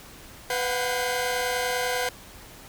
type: tone cluster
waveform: sawtooth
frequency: 498.4 / 723 / 753 / 1597 / 2068 Hz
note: B4 / F#5 / F#5 / G6 / C7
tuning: +16 / -40 / +30 / +32 / -21 cents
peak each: -24 / -28 / -31 / -29 / -31 dBFS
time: 0.5-2.09 s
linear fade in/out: 2 ms
effects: pink hiss -46 dBFS RMS until 2.68 s